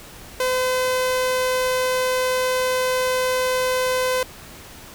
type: tone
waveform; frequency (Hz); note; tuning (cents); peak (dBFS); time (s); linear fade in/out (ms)
sawtooth; 510; C5; -44; -15; 0.4-4.23; 2
effects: pink hiss -41 dBFS RMS until 4.94 s